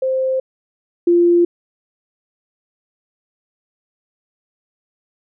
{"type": "tone pair in turn", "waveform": "sine", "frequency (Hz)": [523.3, 346.3], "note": ["C5", "F4"], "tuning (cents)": [0, -15], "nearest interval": "perfect fifth", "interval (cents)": 715, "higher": "first", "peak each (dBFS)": [-15, -9], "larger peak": "second", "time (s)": [[0.02, 0.4], [1.07, 1.45]], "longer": "neither", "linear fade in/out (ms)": 5, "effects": []}